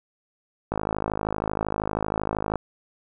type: click train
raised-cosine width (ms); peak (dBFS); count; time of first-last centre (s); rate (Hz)
1; -11; 98; 0.72-2.557; 52.8
effects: none